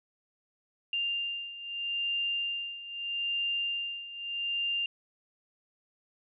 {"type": "beating tone pair", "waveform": "sine", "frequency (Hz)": [2794, 2794.79], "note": ["F7", "F7"], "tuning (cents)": [0, 1], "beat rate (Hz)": 0.79, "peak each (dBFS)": [-36, -32], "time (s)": [0.93, 4.86], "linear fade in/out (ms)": 2, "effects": []}